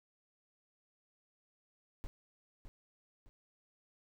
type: noise with echo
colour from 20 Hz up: brown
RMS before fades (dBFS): -41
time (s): 2.04-2.07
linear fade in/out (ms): 0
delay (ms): 610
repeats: 2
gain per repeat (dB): -8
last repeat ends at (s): 3.29
effects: none